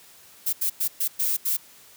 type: noise bursts at uneven times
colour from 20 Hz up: violet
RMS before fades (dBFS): -24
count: 6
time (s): 0.46-0.53 / 0.61-0.7 / 0.8-0.88 / 1-1.08 / 1.19-1.37 / 1.45-1.57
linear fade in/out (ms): 10
effects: white hiss -51 dBFS RMS until 1.96 s + high-pass 60 Hz 12 dB/octave